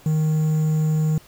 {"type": "tone with quantisation", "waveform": "triangle", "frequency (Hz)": 155.56, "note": "D#3", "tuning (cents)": 0, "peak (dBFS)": -15, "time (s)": [0.06, 1.18], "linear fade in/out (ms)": 2, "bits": 7, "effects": ["pink hiss -50 dBFS RMS until 1.27 s"]}